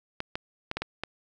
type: clicks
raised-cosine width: 0.3 ms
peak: -15 dBFS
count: 6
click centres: 0.204 / 0.355 / 0.714 / 0.77 / 0.82 / 1.036 s
effects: none